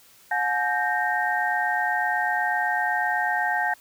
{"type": "tone cluster", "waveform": "sine", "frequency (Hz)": [723, 851, 1570, 1848], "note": ["F#5", "G#5", "G6", "A#6"], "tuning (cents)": [-40, 42, 2, -16], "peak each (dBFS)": -27, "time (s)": [0.31, 3.74], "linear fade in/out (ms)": 5, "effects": ["white hiss -54 dBFS RMS until 3.8 s"]}